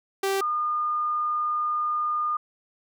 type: tone pair in turn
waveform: sawtooth / sine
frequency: 390.1 / 1216.5 Hz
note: G4 / D#6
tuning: -8 / -39 cents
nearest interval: octave + minor sixth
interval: 1969 cents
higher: second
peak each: -19 / -23 dBFS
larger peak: first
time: 0.23-0.41 / 0.41-2.37 s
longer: second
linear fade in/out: 5 ms
effects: none